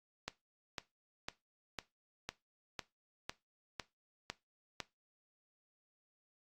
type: click train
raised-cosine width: 0.2 ms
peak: -21 dBFS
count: 10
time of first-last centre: 0.28-4.803 s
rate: 1.99 Hz
effects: noise-tail reverb RT60 0.2 s tail -17 dB re dry + Opus 48 kbps